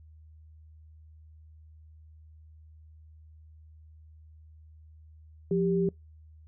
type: tone pair together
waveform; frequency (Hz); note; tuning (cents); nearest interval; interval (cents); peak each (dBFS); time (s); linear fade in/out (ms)
sine; 175.3 / 393.5; F3 / G4; +7 / +7; octave + major second; 1400; -26; 5.51-5.89; 2
effects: noise-tail reverb RT60 0.2 s tail -26 dB re dry + added 78 Hz sine -50 dBFS peak until 6.47 s